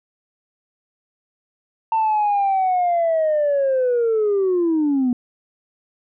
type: linear sweep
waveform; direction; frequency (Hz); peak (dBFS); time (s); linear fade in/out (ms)
sine; down; 900 to 240.4; -14; 1.92-5.13; 2
effects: tanh soft clip ceiling -13 dBFS